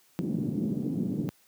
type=band-pass noise; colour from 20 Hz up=white; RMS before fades=-30 dBFS; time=0.19-1.29 s; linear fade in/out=0 ms; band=150 to 260 Hz; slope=24 dB/octave; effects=white hiss -63 dBFS RMS until 1.47 s + high-pass 80 Hz 12 dB/octave